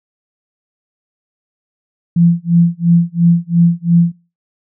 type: tone with tremolo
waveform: sine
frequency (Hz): 170.6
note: F3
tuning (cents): -40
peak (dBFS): -5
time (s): 2.16-4.12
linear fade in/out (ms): 5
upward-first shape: sine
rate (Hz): 2.9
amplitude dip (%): 100
effects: noise-tail reverb RT60 0.3 s tail -20 dB re dry